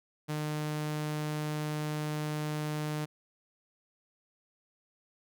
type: tone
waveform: sawtooth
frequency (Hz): 151.6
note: D#3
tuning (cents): -45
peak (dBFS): -28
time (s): 0.28-3.06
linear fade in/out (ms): 20
effects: none